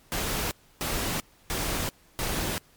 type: noise bursts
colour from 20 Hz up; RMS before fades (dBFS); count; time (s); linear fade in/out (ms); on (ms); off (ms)
pink; -29; 4; 0.12-2.58; 0; 390; 300
effects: pink hiss -59 dBFS RMS until 2.76 s + MP3 96 kbps